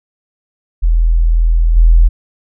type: tone with level steps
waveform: sine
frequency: 41.25 Hz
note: E1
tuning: 2 cents sharp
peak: -7 / -3 dBFS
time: 0.82-2.09 s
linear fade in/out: 20 ms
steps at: 1.76 s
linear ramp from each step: 10 ms
effects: none